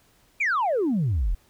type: exponential sweep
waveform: sine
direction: down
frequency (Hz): 2489 to 35.68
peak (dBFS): -19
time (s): 0.4-1.35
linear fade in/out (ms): 10
effects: tanh soft clip ceiling -18 dBFS + pink hiss -61 dBFS RMS until 1.49 s